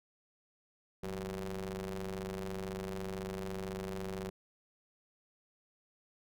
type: ring-modulated tone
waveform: sawtooth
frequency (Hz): 98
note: G2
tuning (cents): 0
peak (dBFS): -31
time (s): 1.03-4.3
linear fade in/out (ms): 5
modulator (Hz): 282
effects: none